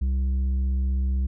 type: tone with tanh clipping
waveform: sine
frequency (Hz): 65.41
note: C2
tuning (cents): 0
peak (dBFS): -22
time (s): 0.01-1.27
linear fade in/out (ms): 10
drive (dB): 6
effects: none